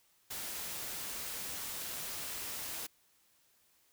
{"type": "noise", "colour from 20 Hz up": "white", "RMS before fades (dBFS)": -41, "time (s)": [0.3, 2.87], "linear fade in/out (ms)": 10, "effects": ["white hiss -70 dBFS RMS until 3.92 s"]}